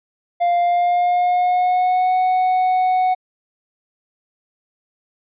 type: tone with pitch glide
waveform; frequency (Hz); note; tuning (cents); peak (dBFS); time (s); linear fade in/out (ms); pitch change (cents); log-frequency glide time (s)
triangle; 698.5 to 740; F5 to F#5; 0 to 0; -12; 0.4-3.15; 20; +100; 0.59-2.15
effects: resampled to 8000 Hz